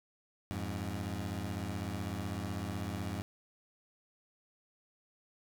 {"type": "beating tone pair", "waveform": "20% pulse", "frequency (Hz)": [87.8, 103.8], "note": ["F2", "G#2"], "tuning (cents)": [10, 0], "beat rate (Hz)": 16, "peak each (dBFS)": [-34, -34], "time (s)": [0.51, 3.22], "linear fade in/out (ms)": 0, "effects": []}